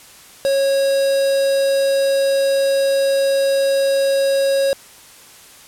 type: tone with quantisation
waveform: triangle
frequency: 548 Hz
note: C#5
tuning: 20 cents flat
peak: -12 dBFS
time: 0.45-4.73 s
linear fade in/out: 0 ms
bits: 4
effects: white hiss -43 dBFS RMS until 5.67 s + low-pass 12000 Hz 12 dB/octave